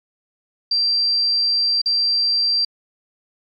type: tone with dropouts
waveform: sine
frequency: 4711 Hz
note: D8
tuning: 5 cents sharp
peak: -15 dBFS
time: 0.71-2.65 s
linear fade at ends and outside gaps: 5 ms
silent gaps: 1.817-1.858 s
effects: MP3 96 kbps